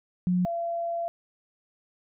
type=tone pair in turn; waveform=sine; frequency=180.1 / 680 Hz; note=F#3 / F5; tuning=-46 / -46 cents; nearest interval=octave + major seventh; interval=2300 cents; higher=second; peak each=-21 / -27 dBFS; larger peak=first; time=0.27-0.45 / 0.45-1.08 s; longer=second; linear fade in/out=0 ms; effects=none